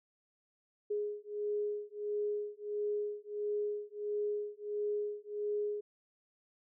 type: beating tone pair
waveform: sine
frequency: 415.3 / 416.8 Hz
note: G#4 / G#4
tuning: 0 / +6 cents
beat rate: 1.5 Hz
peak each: -37 / -37 dBFS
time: 0.9-5.81 s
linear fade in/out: 10 ms
effects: none